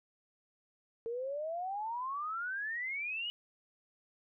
sine exponential sweep, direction up, 451.1 to 2960 Hz, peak -35 dBFS, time 1.06-3.3 s, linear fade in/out 0 ms, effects none

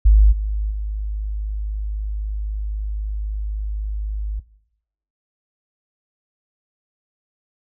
sine tone with level steps, 51.91 Hz, G#1, in tune, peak -7 / -18 / -21 dBFS, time 0.05-4.4 s, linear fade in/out 10 ms, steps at 0.31 / 0.7 s, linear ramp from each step 20 ms, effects noise-tail reverb RT60 0.8 s tail -20 dB re dry

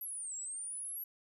sine linear two-way sweep, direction down then up, 11760 to 7459 to 11760 Hz, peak -39 dBFS, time 0.01-1.04 s, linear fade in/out 5 ms, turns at 0.36 s, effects none

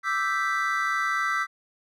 triangle chord, E minor seventh, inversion third, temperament equal with one note detuned, 1174.7 / 1318.5 / 1559.9 / 1975.5 Hz, D6 / E6 / G6 / B6, 0 / 0 / -9 / 0 cents, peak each -29 / -26 / -28 / -27 dBFS, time 0.03-1.47 s, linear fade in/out 50 ms, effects none

